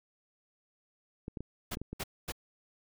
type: clicks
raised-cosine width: 3 ms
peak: -26 dBFS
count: 6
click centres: 1.281 / 1.372 / 1.406 / 1.771 / 1.816 / 1.93 s
type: noise bursts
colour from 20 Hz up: pink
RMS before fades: -37 dBFS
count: 3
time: 1.71-2.322 s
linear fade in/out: 10 ms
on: 44 ms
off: 240 ms
effects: none